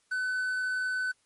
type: tone with quantisation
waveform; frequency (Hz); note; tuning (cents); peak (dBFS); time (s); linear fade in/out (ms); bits
triangle; 1508; F#6; +32; -26; 0.11-1.12; 10; 9
effects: white hiss -70 dBFS RMS until 1.25 s + MP3 48 kbps